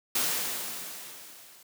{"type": "noise with level ramp", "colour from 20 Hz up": "white", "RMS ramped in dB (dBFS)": [-26, -54], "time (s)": [0.15, 1.63], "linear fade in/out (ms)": 5, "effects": ["high-pass 150 Hz 12 dB/octave"]}